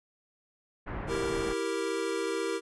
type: low-pass noise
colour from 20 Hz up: pink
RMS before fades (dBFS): -37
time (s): 0.86-1.54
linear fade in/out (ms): 20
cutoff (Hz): 1900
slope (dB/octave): 24
type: chord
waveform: square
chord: E diminished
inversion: none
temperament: equal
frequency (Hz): 329.6 / 392 / 466.2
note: E4 / G4 / Bb4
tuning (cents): 0 / 0 / 0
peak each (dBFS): -36 / -34 / -34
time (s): 1.07-2.61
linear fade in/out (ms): 50
effects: resampled to 24000 Hz